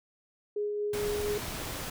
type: tone with tremolo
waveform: sine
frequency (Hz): 415.3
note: G#4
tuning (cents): 0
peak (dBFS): -28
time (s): 0.56-1.38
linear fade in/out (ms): 5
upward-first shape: sine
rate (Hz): 4.3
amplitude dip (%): 25
type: noise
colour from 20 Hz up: pink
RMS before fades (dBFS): -37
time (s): 0.93-1.9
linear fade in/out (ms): 5
effects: none